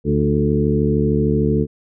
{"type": "harmonic tone with a mistuned harmonic", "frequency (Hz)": 73.2, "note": "D2", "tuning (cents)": -5, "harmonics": [1, 2, 3, 4, 5, 6], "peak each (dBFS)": [-23, -19, -20, -24, -24, -21], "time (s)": [0.04, 1.67], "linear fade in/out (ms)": 50, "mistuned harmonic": 4, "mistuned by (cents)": 37, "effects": []}